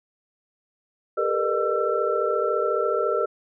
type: tone cluster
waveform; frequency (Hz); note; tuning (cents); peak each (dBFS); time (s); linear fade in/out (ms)
sine; 400.8 / 450.3 / 484.6 / 606 / 1339; G4 / A4 / B4 / D#5 / E6; +38 / +40 / -33 / -46 / +27; -27; 1.17-3.26; 10
effects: none